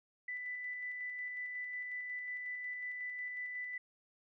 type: tone with tremolo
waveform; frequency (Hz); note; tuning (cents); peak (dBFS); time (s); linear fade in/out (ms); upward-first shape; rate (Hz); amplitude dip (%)
sine; 1989; B6; +12; -38; 0.28-3.78; 5; square; 5.5; 25
effects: none